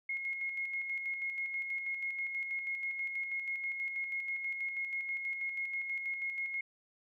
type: tone with tremolo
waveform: sine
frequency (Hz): 2159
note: C#7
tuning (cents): -46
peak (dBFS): -33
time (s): 0.09-6.61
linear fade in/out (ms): 5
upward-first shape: square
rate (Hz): 6.2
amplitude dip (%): 40
effects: none